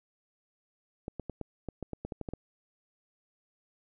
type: clicks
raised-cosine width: 2 ms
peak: -23 dBFS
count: 12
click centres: 1.081 / 1.197 / 1.297 / 1.413 / 1.687 / 1.827 / 1.933 / 2.05 / 2.122 / 2.213 / 2.288 / 2.336 s
effects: none